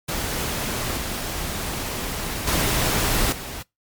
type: noise with level steps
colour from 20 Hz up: pink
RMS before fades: -26 / -28 / -21 / -33 dBFS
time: 0.08-3.63 s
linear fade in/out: 10 ms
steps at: 0.97 / 2.47 / 3.32 s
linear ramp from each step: 5 ms
effects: noise-tail reverb RT60 0.2 s tail -25 dB re dry + MP3 96 kbps